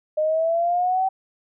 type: exponential sweep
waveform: sine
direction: up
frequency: 610 to 770 Hz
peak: -18 dBFS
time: 0.17-1.09 s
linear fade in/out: 10 ms
effects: none